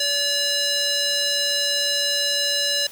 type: tone with band-pass filter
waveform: square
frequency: 573 Hz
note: D5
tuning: 43 cents flat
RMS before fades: -22 dBFS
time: 0-2.87 s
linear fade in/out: 5 ms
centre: 4600 Hz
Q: 2.1
effects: white hiss -42 dBFS RMS until 2.91 s